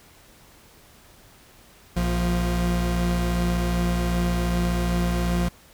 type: tone pair together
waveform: 40% pulse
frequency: 59.07 / 174.61 Hz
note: A#1 / F3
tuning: +24 / 0 cents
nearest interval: octave + perfect fifth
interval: 1876 cents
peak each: -23 / -23 dBFS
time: 1.96-5.49 s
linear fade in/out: 10 ms
effects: pink hiss -52 dBFS RMS until 5.73 s